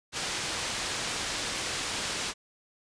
white low-pass noise, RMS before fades -33 dBFS, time 0.12-2.34 s, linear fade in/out 50 ms, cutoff 6100 Hz, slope 12 dB/octave, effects resampled to 22050 Hz

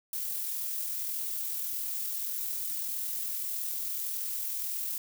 violet noise with amplitude modulation, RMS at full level -33 dBFS, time 0.13-4.98 s, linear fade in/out 2 ms, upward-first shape sine, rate 41.7 Hz, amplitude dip 25%, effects none

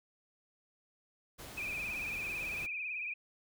pink noise, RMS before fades -48 dBFS, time 1.38-2.67 s, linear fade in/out 20 ms
sine tone with vibrato, 2459 Hz, D#7, 21 cents flat, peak -36 dBFS, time 1.57-3.14 s, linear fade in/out 10 ms, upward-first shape triangle, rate 18 Hz, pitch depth 91 cents each way
effects none

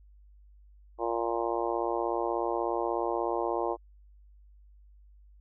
harmonic tone, 116.54 Hz, A#2, in tune, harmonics 3 / 4 / 5 / 6 / 7 / 8 / 9, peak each -33 / -34 / -35 / -36 / -36 / -37 / -38 dBFS, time 0.98-3.77 s, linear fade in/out 50 ms, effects added 50 Hz sine -53 dBFS peak until 5.4 s

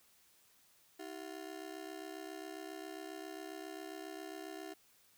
30% pulse ring-modulated tone, 351.9 Hz, F4, 13 cents sharp, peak -39 dBFS, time 0.99-4.74 s, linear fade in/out 10 ms, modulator 33.7 Hz, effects white hiss -68 dBFS RMS until 5.17 s

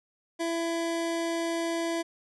25% pulse tone, 333.9 Hz, E4, 22 cents sharp, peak -24 dBFS, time 0.39-2.03 s, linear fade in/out 20 ms, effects resampled to 24000 Hz

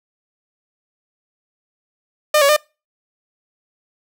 sawtooth tone with pitch steps, 605 / 561 / 603 Hz, D#5 / C#5 / D5, -49 / +21 / +46 cents, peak -7 dBFS, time 2.34-2.565 s, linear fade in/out 5 ms, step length 75 ms, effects noise-tail reverb RT60 0.3 s tail -26 dB re dry

